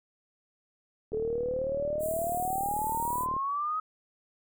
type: click train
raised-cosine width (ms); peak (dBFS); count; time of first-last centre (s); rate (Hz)
2; -27; 87; 1.12-3.365; 38.3
type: exponential sweep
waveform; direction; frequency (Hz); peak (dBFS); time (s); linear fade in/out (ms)
sine; up; 430 to 1274; -28; 1.13-3.8; 5
type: high-pass noise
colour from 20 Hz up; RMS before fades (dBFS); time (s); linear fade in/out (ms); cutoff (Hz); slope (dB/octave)
pink; -41; 1.99-3.27; 50; 7400; 96
effects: none